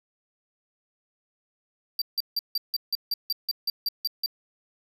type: tone bursts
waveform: square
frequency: 4699 Hz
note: D8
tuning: in tune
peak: -24 dBFS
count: 13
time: 1.99-4.261 s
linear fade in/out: 2 ms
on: 27 ms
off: 160 ms
effects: none